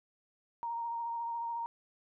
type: tone with vibrato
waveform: sine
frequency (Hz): 932.3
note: A#5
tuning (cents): 0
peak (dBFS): -34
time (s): 0.63-1.66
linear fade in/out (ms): 0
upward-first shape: triangle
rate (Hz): 14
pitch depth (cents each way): 23
effects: none